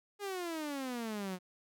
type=exponential sweep; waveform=sawtooth; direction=down; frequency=415.3 to 178.1 Hz; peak=-33 dBFS; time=0.19-1.39 s; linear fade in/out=50 ms; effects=none